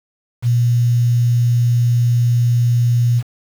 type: tone with quantisation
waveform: sine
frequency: 120 Hz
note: B2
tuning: 49 cents flat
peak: -11 dBFS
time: 0.42-3.23 s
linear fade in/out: 50 ms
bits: 6
effects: none